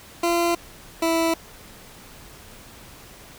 20% pulse tone pair in turn, 342.2 / 329.4 Hz, F4 / E4, -35 / -1 cents, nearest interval minor second, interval 66 cents, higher first, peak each -14 dBFS, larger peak neither, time 0.23-0.55 / 1.02-1.34 s, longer neither, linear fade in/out 5 ms, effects pink hiss -45 dBFS RMS until 3.38 s

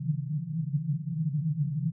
white band-pass noise, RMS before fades -30 dBFS, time 0-1.92 s, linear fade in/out 10 ms, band 140 to 160 Hz, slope 96 dB/octave, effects none

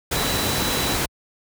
sine tone in noise, 3951 Hz, B7, in tune, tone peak -29 dBFS, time 0.15-0.97 s, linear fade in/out 10 ms, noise pink, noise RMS -22 dBFS, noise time 0.11-1.06 s, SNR -10 dB, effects high-pass 60 Hz 12 dB/octave

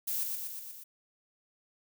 violet noise with echo, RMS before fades -33 dBFS, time 0.07-0.24 s, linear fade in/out 10 ms, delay 120 ms, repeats 5, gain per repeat -3 dB, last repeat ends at 0.84 s, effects none

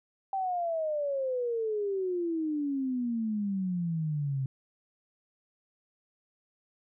sine exponential sweep, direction down, 784 to 131 Hz, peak -28 dBFS, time 0.33-4.46 s, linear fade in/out 2 ms, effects none

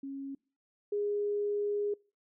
sine tone pair in turn, 274.2 / 411.6 Hz, C#4 / G#4, -19 / -16 cents, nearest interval perfect fifth, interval 703 cents, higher second, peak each -37 / -29 dBFS, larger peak second, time 0.03-0.35 / 0.92-1.94 s, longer second, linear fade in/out 5 ms, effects noise-tail reverb RT60 0.4 s tail -26 dB re dry

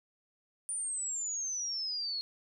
sine exponential sweep, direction down, 9397 to 4277 Hz, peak -33 dBFS, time 0.69-2.21 s, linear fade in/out 0 ms, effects none

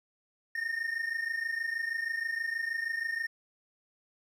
triangle tone pair together, 1810.7 / 1837 Hz, A6 / A#6, +49 / -26 cents, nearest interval unison, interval 25 cents, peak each -34 / -31 dBFS, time 0.55-3.27 s, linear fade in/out 5 ms, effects none

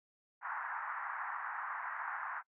pink band-pass noise, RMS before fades -41 dBFS, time 0.41-2.43 s, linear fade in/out 50 ms, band 860 to 1800 Hz, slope 48 dB/octave, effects noise-tail reverb RT60 0.1 s tail -24 dB re dry

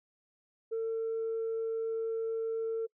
sine tone, 450.7 Hz, A4, 42 cents sharp, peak -29 dBFS, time 0.71-2.87 s, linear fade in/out 20 ms, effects noise-tail reverb RT60 0.1 s tail -26 dB re dry + tanh soft clip ceiling -28 dBFS

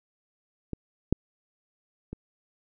clicks, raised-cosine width 3 ms, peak -19 / -8 / -23 dBFS, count 3, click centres 0.733 / 1.126 / 2.13 s, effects none

